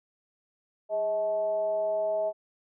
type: tone with frequency modulation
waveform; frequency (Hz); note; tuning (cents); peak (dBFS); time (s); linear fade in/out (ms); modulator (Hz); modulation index
sine; 639; D#5; +46; -25; 0.89-2.33; 50; 227; 0.41
effects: none